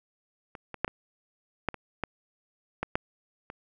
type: clicks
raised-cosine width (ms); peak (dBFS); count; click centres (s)
0.5; -26 / -23 / -10 / -20 / -11 / -24 / -14 / -14 / -10 / -24; 10; 0.552 / 0.743 / 0.846 / 0.879 / 1.687 / 1.743 / 2.037 / 2.83 / 2.955 / 3.501
effects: none